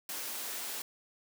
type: high-pass noise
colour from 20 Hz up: white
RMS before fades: -39 dBFS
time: 0.09-0.82 s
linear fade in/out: 2 ms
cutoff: 240 Hz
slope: 12 dB/octave
effects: none